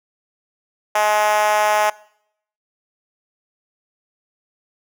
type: tone with high-pass filter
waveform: 5% pulse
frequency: 211.1 Hz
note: G#3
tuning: 29 cents sharp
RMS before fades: -17 dBFS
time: 0.95-1.9 s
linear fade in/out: 5 ms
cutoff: 730 Hz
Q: 9.5
effects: noise-tail reverb RT60 0.7 s tail -22 dB re dry